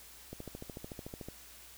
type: click train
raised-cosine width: 2 ms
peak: -29 dBFS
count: 14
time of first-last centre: 0.33-1.286 s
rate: 13.6 Hz
effects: added 60 Hz sine -63 dBFS peak until 1.77 s + white hiss -54 dBFS RMS until 1.77 s